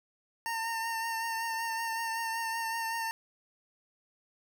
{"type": "tone with vibrato", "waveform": "25% pulse", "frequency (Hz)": 910, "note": "A#5", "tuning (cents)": -42, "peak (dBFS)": -28, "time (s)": [0.46, 3.11], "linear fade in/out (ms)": 0, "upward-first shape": "triangle", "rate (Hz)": 5.3, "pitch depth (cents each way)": 28, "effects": []}